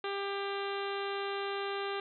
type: harmonic tone with a mistuned harmonic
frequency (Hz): 397.6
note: G4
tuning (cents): +25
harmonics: 1 / 2 / 3 / 4 / 5 / 6 / 7 / 8 / 9 / 10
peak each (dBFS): -36 / -41 / -41 / -44 / -48 / -48 / -47 / -49 / -49 / -50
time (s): 0.04-2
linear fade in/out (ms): 2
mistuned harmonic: 6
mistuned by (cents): -22
effects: none